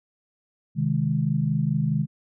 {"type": "chord", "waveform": "sine", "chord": "Ab major", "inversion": "first", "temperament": "equal", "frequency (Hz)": [130.81, 155.56, 207.7], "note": ["C3", "Eb3", "Ab3"], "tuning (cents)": [0, 0, 0], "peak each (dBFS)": [-26, -23, -27], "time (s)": [0.75, 2.07], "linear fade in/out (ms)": 50, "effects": []}